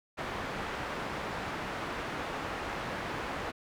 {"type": "low-pass noise", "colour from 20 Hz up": "white", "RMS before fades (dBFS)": -37, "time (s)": [0.17, 3.52], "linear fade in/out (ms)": 20, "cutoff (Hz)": 1500, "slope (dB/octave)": 12, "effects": []}